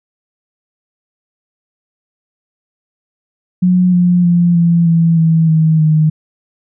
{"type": "tone with pitch steps", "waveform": "sine", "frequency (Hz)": [181.2, 177.27, 173.42, 169.65, 165.97, 162.37, 158.84, 155.39], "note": ["F#3", "F3", "F3", "F3", "E3", "E3", "D#3", "D#3"], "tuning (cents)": [-36, 26, -12, -50, 12, -26, 36, -2], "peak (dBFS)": -7, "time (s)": [3.62, 6.1], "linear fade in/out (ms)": 10, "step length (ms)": 310, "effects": []}